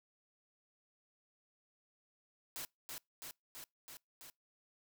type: noise with echo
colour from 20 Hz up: white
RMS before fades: -44 dBFS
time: 2.56-2.65 s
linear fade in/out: 0 ms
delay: 330 ms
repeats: 5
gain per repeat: -2 dB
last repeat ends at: 4.3 s
effects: noise-tail reverb RT60 0.2 s tail -26 dB re dry